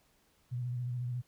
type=tone with vibrato; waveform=sine; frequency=123.1 Hz; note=B2; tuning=5 cents flat; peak=-33 dBFS; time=0.51-1.22 s; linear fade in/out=20 ms; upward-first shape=square; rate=14 Hz; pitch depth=31 cents each way; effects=pink hiss -70 dBFS RMS until 1.27 s